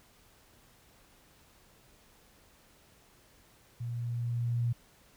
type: tone with level ramp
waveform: sine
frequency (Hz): 119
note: A#2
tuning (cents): +36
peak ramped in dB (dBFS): -34 to -26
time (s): 3.8-4.73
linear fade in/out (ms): 10
effects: pink hiss -62 dBFS RMS until 5.16 s